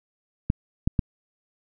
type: clicks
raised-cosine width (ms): 5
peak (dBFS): -8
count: 3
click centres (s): 0.501 / 0.875 / 0.992
effects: none